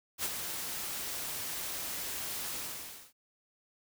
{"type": "noise with ADSR envelope", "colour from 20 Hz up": "white", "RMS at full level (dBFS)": -32, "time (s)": [0.18, 3.13], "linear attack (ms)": 62, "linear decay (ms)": 44, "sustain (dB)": -6, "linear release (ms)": 580, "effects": []}